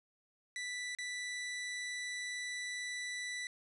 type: tone with dropouts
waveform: sawtooth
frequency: 1975.5 Hz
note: B6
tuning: in tune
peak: -35 dBFS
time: 0.56-3.47 s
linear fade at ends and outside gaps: 1 ms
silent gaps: 0.95-0.986 s
effects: resampled to 24000 Hz + 11-bit